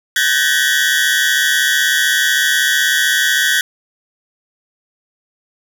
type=tone cluster; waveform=40% pulse; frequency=1510 / 1606 / 1762 / 1895 / 3358 Hz; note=F#6 / G6 / A6 / A#6 / G#7; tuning=+35 / +41 / +2 / +28 / +18 cents; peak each=-18 dBFS; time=0.16-3.61 s; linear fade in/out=2 ms; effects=7-bit